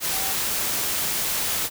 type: tone in noise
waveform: sine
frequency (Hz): 770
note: G5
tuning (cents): -31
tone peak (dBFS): -35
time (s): 0.09-0.35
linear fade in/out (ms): 50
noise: white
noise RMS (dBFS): -25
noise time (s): 0-1.7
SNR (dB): -13
effects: none